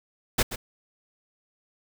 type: noise with echo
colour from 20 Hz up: pink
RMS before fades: -21 dBFS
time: 0.38-0.43 s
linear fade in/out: 10 ms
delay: 130 ms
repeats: 1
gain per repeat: -12 dB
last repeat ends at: 0.56 s
effects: none